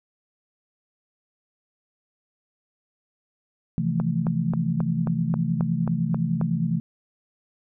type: chord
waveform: sine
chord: F major seventh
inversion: second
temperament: equal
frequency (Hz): 130.81 / 164.81 / 174.61 / 220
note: C3 / E3 / F3 / A3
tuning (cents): 0 / 0 / 0 / 0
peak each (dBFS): -29 / -24 / -29 / -28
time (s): 3.78-6.8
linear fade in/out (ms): 0
type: click train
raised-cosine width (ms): 1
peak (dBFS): -17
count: 10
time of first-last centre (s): 4-6.413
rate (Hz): 3.73
effects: none